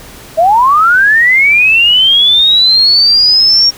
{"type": "linear sweep", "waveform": "sine", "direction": "up", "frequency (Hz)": [621, 5588], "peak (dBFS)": -4, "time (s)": [0.37, 3.71], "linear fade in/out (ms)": 20, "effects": ["pink hiss -33 dBFS RMS until 3.77 s"]}